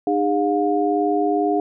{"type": "tone cluster", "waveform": "sine", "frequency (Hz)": [304.5, 406.7, 713], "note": ["D#4", "G#4", "F5"], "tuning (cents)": [-37, -36, 36], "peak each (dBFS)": -21, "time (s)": [0.07, 1.6], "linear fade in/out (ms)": 2, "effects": []}